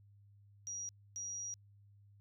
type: tone bursts at uneven times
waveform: sine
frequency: 5750 Hz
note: F8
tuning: 50 cents sharp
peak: -40 dBFS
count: 2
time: 0.67-0.89 / 1.16-1.54 s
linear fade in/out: 0 ms
effects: added 101 Hz sine -60 dBFS peak until 2.2 s